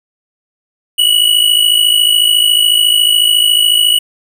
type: tone pair together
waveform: square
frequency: 2906 / 2960 Hz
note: F#7 / F#7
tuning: -32 / 0 cents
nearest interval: unison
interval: 32 cents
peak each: -11 dBFS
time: 0.98-3.99 s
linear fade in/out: 10 ms
effects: none